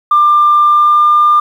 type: tone with pitch glide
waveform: sine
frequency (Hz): 1192 to 1200.3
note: D6 to D6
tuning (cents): +25 to +37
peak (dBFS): -4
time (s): 0.11-1.4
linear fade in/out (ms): 5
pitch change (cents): +12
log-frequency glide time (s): 0.66-1.05
effects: tanh soft clip ceiling -1 dBFS + 7-bit